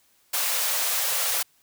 white high-pass noise, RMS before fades -25 dBFS, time 0.33-1.43 s, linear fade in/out 10 ms, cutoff 470 Hz, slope 96 dB/octave, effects white hiss -63 dBFS RMS until 1.62 s

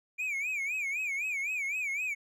triangle tone with vibrato, 2349 Hz, D7, in tune, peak -29 dBFS, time 0.18-2.15 s, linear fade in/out 20 ms, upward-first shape sine, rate 3.9 Hz, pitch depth 150 cents each way, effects none

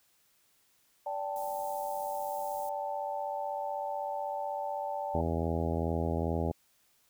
sine chord, D suspended fourth, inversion none, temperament equal with one note detuned, 580.6 / 784 / 880 Hz, D5 / G5 / A5, -20 / 0 / 0 cents, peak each -37 dBFS, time 1.06-5.21 s, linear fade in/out 5 ms
white band-stop noise, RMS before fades -49 dBFS, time 1.36-2.69 s, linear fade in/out 0 ms, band 310 to 8100 Hz, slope 12 dB/octave
harmonic tone, 82.41 Hz, E2, in tune, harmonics 1 / 2 / 3 / 4 / 5 / 6 / 7 / 8 / 9 / 10, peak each -33 / -36 / -37 / -39 / -38 / -40 / -40 / -41 / -44 / -42 dBFS, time 5.14-6.52 s, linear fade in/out 10 ms
effects white hiss -69 dBFS RMS until 7.09 s

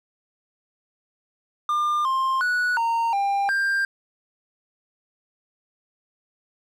triangle tone with pitch steps, 1200 / 1056 / 1471 / 922 / 797 / 1590 Hz, D6 / C6 / F#6 / A#5 / G5 / G6, +37 / +16 / -11 / -19 / +28 / +24 cents, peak -18 dBFS, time 1.69-3.85 s, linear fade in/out 2 ms, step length 360 ms, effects none

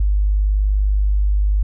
sine tone, 50.4 Hz, G1, 49 cents sharp, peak -13 dBFS, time 0-1.63 s, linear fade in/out 5 ms, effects none

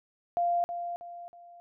sine tone with echo, 695 Hz, F5, 9 cents flat, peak -24 dBFS, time 0.37-0.64 s, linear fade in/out 0 ms, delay 320 ms, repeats 3, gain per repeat -8 dB, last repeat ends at 1.6 s, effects none

